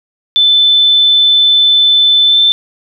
sine tone with pitch glide, 3520 to 3544 Hz, A7 to A7, 0 to +12 cents, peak -5 dBFS, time 0.36-2.52 s, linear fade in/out 0 ms, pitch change +12 cents, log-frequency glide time 2.26-2.38 s, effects none

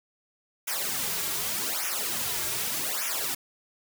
white noise with flanger, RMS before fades -30 dBFS, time 0.67-3.35 s, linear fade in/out 10 ms, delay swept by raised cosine 0.23 to 4.03 ms, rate 0.84 Hz, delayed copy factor -1, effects none

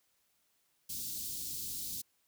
white band-stop noise, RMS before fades -40 dBFS, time 0.89-2.02 s, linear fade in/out 10 ms, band 300 to 3900 Hz, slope 24 dB/octave, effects white hiss -75 dBFS RMS until 2.27 s

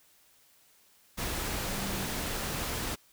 sine tone in noise, 196 Hz, G3, in tune, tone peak -39 dBFS, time 1.67-2.06 s, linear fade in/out 20 ms, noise pink, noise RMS -34 dBFS, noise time 1.17-2.96 s, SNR -8 dB, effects white hiss -63 dBFS RMS until 3.12 s

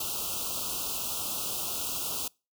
white band-stop noise, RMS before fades -33 dBFS, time 0-2.28 s, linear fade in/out 5 ms, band 1400 to 2600 Hz, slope 96 dB/octave, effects noise-tail reverb RT60 0.3 s tail -26 dB re dry

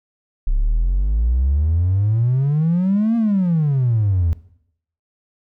triangle exponential two-way sweep, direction up then down, 32.4 to 234.8 to 79.8 Hz, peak -11 dBFS, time 0.47-4.33 s, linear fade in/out 0 ms, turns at 3.16 s, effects noise-tail reverb RT60 0.7 s tail -20 dB re dry + tanh soft clip ceiling -10 dBFS

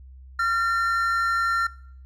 triangle tone pair together, 1375.1 / 1806 Hz, F6 / A6, -27 / +45 cents, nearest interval perfect fourth, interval 472 cents, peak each -19 / -27 dBFS, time 0.39-1.67 s, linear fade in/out 5 ms, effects noise-tail reverb RT60 0.6 s tail -21 dB re dry + added 65 Hz sine -42 dBFS peak until 2.05 s

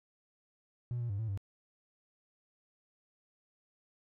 triangle tone with pitch steps, 121.3 / 118.9 / 99.6 / 111.6 / 98.6 Hz, B2 / A#2 / G2 / A2 / G2, -31 / +35 / +28 / +25 / +11 cents, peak -30 dBFS, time 0.91-1.375 s, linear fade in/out 0 ms, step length 93 ms, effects tanh soft clip ceiling -29 dBFS

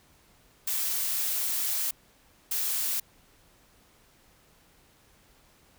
blue noise bursts at uneven times, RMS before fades -29 dBFS, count 2, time 0.67-1.91 / 2.51-3 s, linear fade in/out 5 ms, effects pink hiss -61 dBFS RMS until 5.78 s

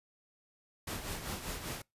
pink noise with tremolo, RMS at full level -38 dBFS, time 0.87-1.82 s, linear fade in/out 5 ms, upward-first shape sine, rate 5.1 Hz, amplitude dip 55%, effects noise-tail reverb RT60 0.2 s tail -25 dB re dry + resampled to 32000 Hz

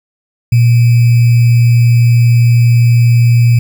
sine tone with sample-and-hold, 118.8 Hz, A#2, 33 cents sharp, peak -4 dBFS, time 0.52-3.59 s, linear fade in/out 5 ms, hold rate 2450 Hz, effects none

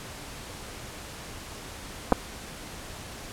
clicks, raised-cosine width 1 ms, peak -5 dBFS, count 2, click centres 2.122 / 2.126 s, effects pink hiss -41 dBFS RMS until 3.32 s + low-pass 11000 Hz 12 dB/octave

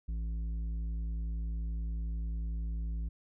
sine tone with tanh clipping, 55.6 Hz, A1, 19 cents sharp, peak -34 dBFS, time 0.08-3.09 s, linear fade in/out 10 ms, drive 8 dB, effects none

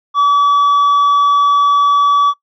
triangle tone with tanh clipping, 1145 Hz, D6, 44 cents flat, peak -8 dBFS, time 0.14-2.34 s, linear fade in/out 50 ms, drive 8 dB, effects noise-tail reverb RT60 0.1 s tail -22 dB re dry + MP3 96 kbps

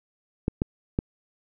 clicks, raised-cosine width 3 ms, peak -10 dBFS, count 3, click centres 0.481 / 0.619 / 0.989 s, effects none

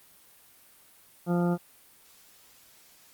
harmonic tone, 174.5 Hz, F3, 1 cent flat, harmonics 1 / 2 / 3 / 4 / 5 / 7 / 8, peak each -24 / -30 / -34 / -36 / -38 / -41 / -42 dBFS, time 1.26-1.58 s, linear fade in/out 50 ms, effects white hiss -57 dBFS RMS until 3.13 s + Opus 32 kbps

